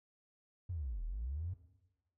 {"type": "linear two-way sweep", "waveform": "triangle", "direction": "down then up", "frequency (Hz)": [95.1, 36.71, 95.1], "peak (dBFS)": -33, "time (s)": [0.69, 1.54], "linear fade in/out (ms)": 10, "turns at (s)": 1.04, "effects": ["noise-tail reverb RT60 1.0 s tail -18 dB re dry", "tanh soft clip ceiling -35 dBFS"]}